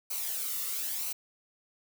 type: noise with flanger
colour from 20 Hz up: blue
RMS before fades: -34 dBFS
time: 0.1-1.13 s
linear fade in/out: 10 ms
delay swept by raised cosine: 0.57 to 1.26 ms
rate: 1 Hz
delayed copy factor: -0.6
effects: none